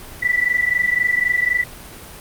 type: tone pair together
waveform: sine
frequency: 1959 / 1982.9 Hz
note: B6 / B6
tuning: -15 / +6 cents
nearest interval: unison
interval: 21 cents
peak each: -18 dBFS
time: 0.22-1.64 s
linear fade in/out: 10 ms
effects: pink hiss -37 dBFS RMS until 2.2 s + Opus 32 kbps